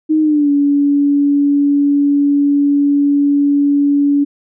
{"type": "tone with pitch glide", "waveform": "sine", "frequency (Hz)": [311.1, 285.3], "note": ["D#4", "C#4"], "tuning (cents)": [0, 50], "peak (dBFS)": -9, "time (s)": [0.09, 4.25], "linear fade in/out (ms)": 20, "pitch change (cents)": -150, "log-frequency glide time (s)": [0.21, 0.5], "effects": []}